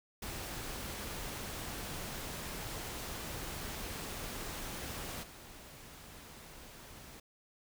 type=noise with level steps; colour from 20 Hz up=pink; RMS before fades=-42 / -52 dBFS; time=0.22-7.2 s; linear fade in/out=5 ms; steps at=5.22 s; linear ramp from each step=20 ms; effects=none